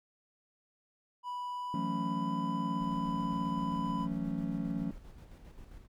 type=tone with pitch glide; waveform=triangle; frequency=985 to 998.8 Hz; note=B5 to B5; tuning=-5 to +19 cents; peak=-34 dBFS; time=1.23-4.08 s; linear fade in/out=50 ms; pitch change=+24 cents; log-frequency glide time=1.5-2.32 s
type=chord; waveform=triangle; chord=F# minor seventh; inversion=third; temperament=just; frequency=166.5 / 185 / 222 / 277.5 Hz; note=E3 / F#3 / A3 / C#4; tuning=+18 / 0 / +16 / +2 cents; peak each=-36 dBFS; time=1.74-4.91 s; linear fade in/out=2 ms
type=noise with tremolo; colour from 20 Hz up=brown; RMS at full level=-49 dBFS; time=2.78-5.88 s; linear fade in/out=50 ms; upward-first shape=square; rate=7.5 Hz; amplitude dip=40%
effects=none